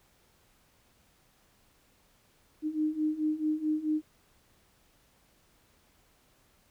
sine beating tone pair, 305 / 309.6 Hz, D#4 / D#4, -34 / -9 cents, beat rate 4.6 Hz, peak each -32 / -29 dBFS, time 2.62-4.02 s, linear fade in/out 50 ms, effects pink hiss -66 dBFS RMS until 6.7 s

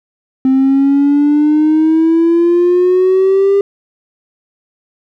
triangle exponential sweep, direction up, 261.6 to 400.8 Hz, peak -4 dBFS, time 0.45-3.61 s, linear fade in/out 2 ms, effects tanh soft clip ceiling -3 dBFS

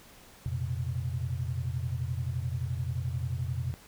sine chord, F suspended fourth, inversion none, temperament equal with one note detuned, 87.31 / 119.33 / 130.81 Hz, F2 / Bb2 / C3, 0 / +41 / 0 cents, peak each -34 dBFS, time 0.46-3.74 s, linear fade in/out 0 ms, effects pink hiss -54 dBFS RMS until 3.87 s

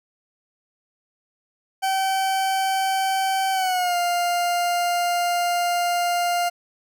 40% pulse tone with pitch glide, 769 to 701.1 Hz, G5 to F5, -33 to +7 cents, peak -19 dBFS, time 1.82-6.5 s, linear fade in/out 20 ms, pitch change -160 cents, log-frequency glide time 3.52-3.96 s, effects none

